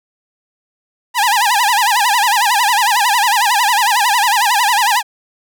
sawtooth tone with vibrato, 894 Hz, A5, 27 cents sharp, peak -7 dBFS, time 1.14-5.03 s, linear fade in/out 50 ms, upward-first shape sine, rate 11 Hz, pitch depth 200 cents each way, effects none

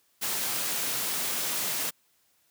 white high-pass noise, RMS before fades -30 dBFS, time 0.21-1.91 s, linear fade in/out 20 ms, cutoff 110 Hz, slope 48 dB/octave, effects white hiss -68 dBFS RMS until 2.5 s + high-pass 60 Hz 12 dB/octave

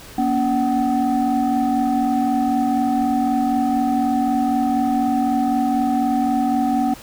sine tone cluster, 238 / 282 / 753 Hz, A#3 / C#4 / F#5, +36 / +30 / +30 cents, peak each -19 dBFS, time 0.18-6.94 s, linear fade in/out 5 ms, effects tanh soft clip ceiling -11 dBFS + pink hiss -40 dBFS RMS until 7.02 s

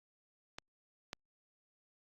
clicks, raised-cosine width 0.2 ms, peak -26 / -22 dBFS, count 2, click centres 0.585 / 1.131 s, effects Opus 48 kbps

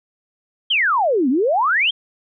sine exponential two-way sweep, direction down then up, 3322 to 240 to 3322 Hz, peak -14 dBFS, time 0.7-1.91 s, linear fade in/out 10 ms, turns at 1.29 s, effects none

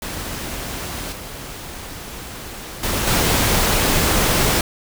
pink noise with level steps, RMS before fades -28 / -33 / -21 / -17 dBFS, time 0.02-4.61 s, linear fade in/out 2 ms, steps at 1.12 / 2.83 / 3.07 s, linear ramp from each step 5 ms, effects none

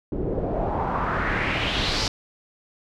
pink noise with low-pass filter sweep, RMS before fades -25 dBFS, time 0.12-2.08 s, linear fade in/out 2 ms, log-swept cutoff 340 to 5300 Hz, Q 3, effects none

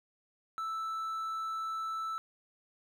triangle tone, 1318.5 Hz, E6, in tune, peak -32 dBFS, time 0.58-2.18 s, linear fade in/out 0 ms, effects none

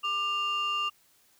sine tone pair together, 1192.5 / 2794 Hz, D6 / F7, +26 / 0 cents, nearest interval octave + minor third, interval 1474 cents, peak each -28 dBFS, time 0.03-0.9 s, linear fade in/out 20 ms, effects tanh soft clip ceiling -23 dBFS + white hiss -64 dBFS RMS until 1.39 s

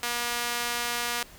sawtooth tone with high-pass filter, 239.4 Hz, A#3, 46 cents sharp, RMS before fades -30 dBFS, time 0.03-1.23 s, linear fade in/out 0 ms, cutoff 1100 Hz, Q 0.53, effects pink hiss -50 dBFS RMS until 1.38 s

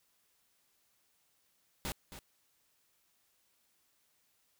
pink noise with echo, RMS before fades -38 dBFS, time 1.85-1.92 s, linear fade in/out 0 ms, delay 270 ms, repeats 1, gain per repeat -11 dB, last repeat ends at 2.19 s, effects white hiss -74 dBFS RMS until 4.59 s

